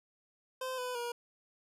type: tone with pitch steps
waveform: 25% pulse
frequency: 516 / 499.8 / 477.5 Hz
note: C5 / B4 / A#4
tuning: -24 / +21 / +42 cents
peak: -32 dBFS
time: 0.61-1.12 s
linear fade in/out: 5 ms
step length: 170 ms
effects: resampled to 32000 Hz